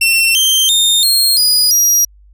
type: tone with pitch steps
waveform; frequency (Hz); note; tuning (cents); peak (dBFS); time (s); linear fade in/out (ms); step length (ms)
sawtooth; 2704 / 3142 / 3651 / 4243 / 4931 / 5730; E7 / G7 / A#7 / C8 / D#8 / F8; +43 / +3 / -37 / +23 / -16 / +44; -6; 0.01-2.05; 5; 340
effects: added 50 Hz sine -41 dBFS peak until 2.33 s